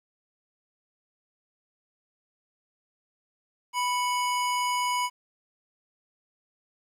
square tone pair together, 987.6 / 2217 Hz, B5 / C#7, 0 / 0 cents, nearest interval octave + major second, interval 1400 cents, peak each -26 / -34 dBFS, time 3.73-5.1 s, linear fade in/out 50 ms, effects low-pass 12000 Hz 12 dB/octave + 10-bit

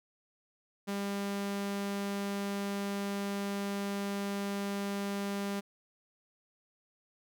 sawtooth tone, 200 Hz, G3, 35 cents sharp, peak -29 dBFS, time 0.87-5.61 s, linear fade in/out 20 ms, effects none

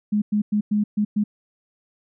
sine tone bursts at uneven times, 209 Hz, G#3, 11 cents sharp, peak -17 dBFS, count 6, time 0.12-0.22 / 0.32-0.42 / 0.52-0.61 / 0.71-0.84 / 0.97-1.05 / 1.16-1.24 s, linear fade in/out 10 ms, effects none

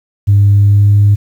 sine tone with pitch glide, 100.9 to 102.31 Hz, G#2 to G#2, -49 to -25 cents, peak -3 dBFS, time 0.27-1.16 s, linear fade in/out 20 ms, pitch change +24 cents, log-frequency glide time 0.48-0.96 s, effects tanh soft clip ceiling -1 dBFS + 7-bit

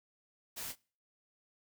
white noise with echo, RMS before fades -42 dBFS, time 0.56-0.73 s, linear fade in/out 20 ms, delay 27 ms, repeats 1, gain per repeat -11 dB, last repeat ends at 0.757 s, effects noise-tail reverb RT60 0.4 s tail -24 dB re dry

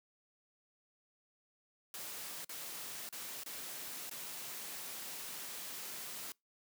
white noise with dropouts, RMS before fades -45 dBFS, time 1.94-6.32 s, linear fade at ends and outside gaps 1 ms, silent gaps 2.446-2.493 / 3.09-3.126 / 3.435-3.461 / 4.096-4.112 s, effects noise-tail reverb RT60 0.2 s tail -26 dB re dry + high-pass 150 Hz 12 dB/octave

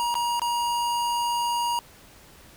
square tone with dropouts, 950 Hz, A#5, 33 cents sharp, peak -24 dBFS, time 0-1.79 s, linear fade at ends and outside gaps 0 ms, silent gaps 0.142-0.153 / 0.395-0.418 s, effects pink hiss -51 dBFS RMS until 2.56 s

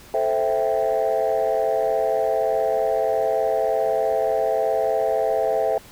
sine chord, A minor seventh, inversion none, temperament equal, 440 / 523.3 / 659.3 / 784 Hz, A4 / C5 / E5 / G5, 0 / 0 / 0 / 0 cents, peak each -24 / -23 / -21 / -25 dBFS, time 0.14-5.78 s, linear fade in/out 2 ms, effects tanh soft clip ceiling -12 dBFS + pink hiss -46 dBFS RMS until 5.91 s

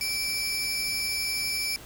sawtooth tone pair together, 2328 / 5252 Hz, D7 / E8, -16 / -7 cents, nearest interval octave + major second, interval 1409 cents, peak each -27 dBFS, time 0.01-1.76 s, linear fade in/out 0 ms, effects added 50 Hz sine -55 dBFS peak until 1.85 s + pink hiss -46 dBFS RMS until 1.85 s

